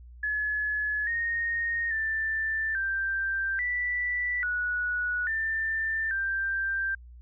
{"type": "tone with pitch steps", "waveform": "sine", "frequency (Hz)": [1705, 1855, 1773, 1573, 1968, 1466, 1784, 1576], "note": ["G#6", "A#6", "A6", "G6", "B6", "F#6", "A6", "G6"], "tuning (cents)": [45, -9, 13, 6, -7, -16, 23, 9], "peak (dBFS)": -26, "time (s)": [0.23, 6.95], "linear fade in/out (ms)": 5, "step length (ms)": 840, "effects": ["added 60 Hz sine -45 dBFS peak until 7.21 s"]}